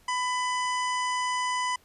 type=harmonic tone with a mistuned harmonic; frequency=999 Hz; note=B5; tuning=20 cents sharp; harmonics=1 / 2 / 3 / 5 / 6 / 7 / 8 / 9; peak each=-27 / -33 / -37 / -41 / -43 / -44 / -45 / -46 dBFS; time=0.08-1.76 s; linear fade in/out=5 ms; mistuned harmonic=8; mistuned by=+30 cents; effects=pink hiss -61 dBFS RMS until 1.84 s + resampled to 32000 Hz